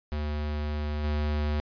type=tone with level steps; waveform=square; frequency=74.7 Hz; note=D2; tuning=30 cents sharp; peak=-29 / -26 dBFS; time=0.12-1.6 s; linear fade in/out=0 ms; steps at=1.03 s; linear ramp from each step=20 ms; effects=resampled to 11025 Hz